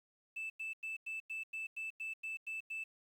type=tone bursts; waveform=sine; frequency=2637 Hz; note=E7; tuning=in tune; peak=-37 dBFS; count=11; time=0.36-2.84 s; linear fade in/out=10 ms; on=140 ms; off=94 ms; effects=tanh soft clip ceiling -37 dBFS + 11-bit